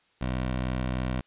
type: tone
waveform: 15% pulse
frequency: 63.2 Hz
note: B1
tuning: 41 cents sharp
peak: -21 dBFS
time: 0.21-1.21 s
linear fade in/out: 5 ms
effects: white hiss -66 dBFS RMS until 1.26 s + resampled to 8000 Hz